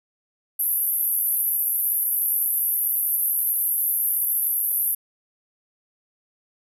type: band-pass noise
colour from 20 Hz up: white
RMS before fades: -23 dBFS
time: 0.59-4.95 s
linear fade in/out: 10 ms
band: 11000 to 13000 Hz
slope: 96 dB/octave
effects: none

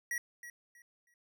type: tone with echo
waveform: square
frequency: 1917 Hz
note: A#6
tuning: 48 cents sharp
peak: -34 dBFS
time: 0.11-0.18 s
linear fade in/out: 2 ms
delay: 320 ms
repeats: 3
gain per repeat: -12 dB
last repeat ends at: 1.14 s
effects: none

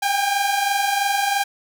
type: tone pair together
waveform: sawtooth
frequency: 784 / 807 Hz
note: G5 / G#5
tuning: 0 / -50 cents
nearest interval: minor second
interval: 50 cents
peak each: -20 / -16 dBFS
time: 0.02-1.44 s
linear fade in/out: 10 ms
effects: none

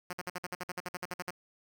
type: tone bursts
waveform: 5% pulse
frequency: 179.4 Hz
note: F3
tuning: 47 cents sharp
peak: -24 dBFS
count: 15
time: 0.1-1.307 s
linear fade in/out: 5 ms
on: 31 ms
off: 53 ms
effects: none

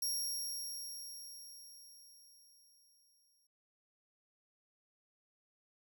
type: tone with exponential decay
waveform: 20% pulse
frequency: 5588 Hz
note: F8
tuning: in tune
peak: -28 dBFS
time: 0.02-3.47 s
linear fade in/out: 5 ms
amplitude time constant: 750 ms
effects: none

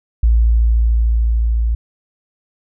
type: tone with level ramp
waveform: sine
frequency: 56.8 Hz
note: A#1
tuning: 44 cents flat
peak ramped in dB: -8 to -13 dBFS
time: 0.23-1.75 s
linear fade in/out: 5 ms
effects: none

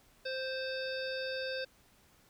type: harmonic tone with a mistuned harmonic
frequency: 523.3 Hz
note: C5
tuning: in tune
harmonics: 1 / 3 / 5 / 7 / 9 / 10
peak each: -37 / -41 / -46 / -46 / -45 / -50 dBFS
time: 0.25-1.65 s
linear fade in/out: 10 ms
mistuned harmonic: 9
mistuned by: -32 cents
effects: pink hiss -65 dBFS RMS until 2.29 s

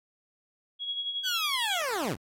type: tone with tremolo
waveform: sine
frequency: 3322 Hz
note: G#7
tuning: in tune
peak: -28 dBFS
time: 0.79-1.82 s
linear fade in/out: 50 ms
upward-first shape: sine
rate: 11 Hz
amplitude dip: 55%
type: linear sweep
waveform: 15% pulse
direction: down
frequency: 1568 to 60.3 Hz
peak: -22 dBFS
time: 1.23-2.17 s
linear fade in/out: 50 ms
effects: AAC 48 kbps

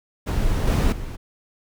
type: noise with level steps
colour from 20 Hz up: brown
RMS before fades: -21 / -17 / -31 dBFS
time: 0.26-1.17 s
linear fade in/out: 20 ms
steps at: 0.67 / 0.92 s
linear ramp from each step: 5 ms
effects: none

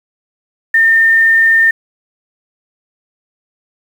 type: tone with quantisation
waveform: sine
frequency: 1812 Hz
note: A#6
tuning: 50 cents flat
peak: -6 dBFS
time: 0.74-1.71 s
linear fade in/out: 5 ms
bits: 6
effects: none

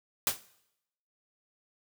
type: noise with exponential decay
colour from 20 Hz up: white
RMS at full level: -23 dBFS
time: 0.27-0.41 s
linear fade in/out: 1 ms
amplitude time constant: 30 ms
effects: noise-tail reverb RT60 0.8 s tail -19 dB re dry

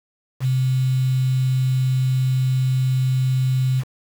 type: tone with quantisation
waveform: sine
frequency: 129.8 Hz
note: C3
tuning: 13 cents flat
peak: -16 dBFS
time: 0.4-3.84 s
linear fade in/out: 50 ms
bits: 6
effects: none

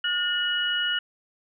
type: tone cluster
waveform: sine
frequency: 1437 / 1798 / 2917 Hz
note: F6 / A6 / F#7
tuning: +49 / +37 / -25 cents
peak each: -27 / -34 / -25 dBFS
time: 0.04-0.99 s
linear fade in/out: 5 ms
effects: none

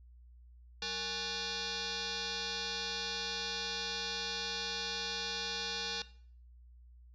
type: tone with frequency modulation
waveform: sine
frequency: 461.9 Hz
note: A#4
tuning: 16 cents flat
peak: -35 dBFS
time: 0.82-6.02 s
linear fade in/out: 2 ms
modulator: 648 Hz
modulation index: 7.5
effects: noise-tail reverb RT60 0.5 s tail -17 dB re dry + added 60 Hz sine -54 dBFS peak until 7.14 s

